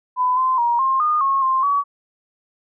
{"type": "tone with pitch steps", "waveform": "sine", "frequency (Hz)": [1003, 1034, 947, 1062, 1222, 1088, 1053, 1134], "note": ["B5", "C6", "A#5", "C6", "D#6", "C#6", "C6", "C#6"], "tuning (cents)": [26, -21, 27, 25, -32, -33, 11, 39], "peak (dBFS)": -15, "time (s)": [0.16, 1.84], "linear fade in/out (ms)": 50, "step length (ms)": 210, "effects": []}